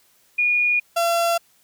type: tone pair in turn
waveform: sine / 35% pulse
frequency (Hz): 2442 / 679.9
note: D#7 / F5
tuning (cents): -33 / -47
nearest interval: octave + minor seventh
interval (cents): 2214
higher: first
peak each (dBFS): -16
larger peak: neither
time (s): 0.38-0.8 / 0.96-1.38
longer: neither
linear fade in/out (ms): 10
effects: white hiss -59 dBFS RMS until 1.63 s